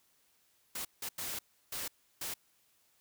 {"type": "noise bursts at uneven times", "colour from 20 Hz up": "white", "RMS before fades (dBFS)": -39, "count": 5, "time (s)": [[0.75, 0.85], [1.02, 1.09], [1.18, 1.39], [1.72, 1.88], [2.21, 2.34]], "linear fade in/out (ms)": 5, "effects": ["white hiss -71 dBFS RMS until 3 s"]}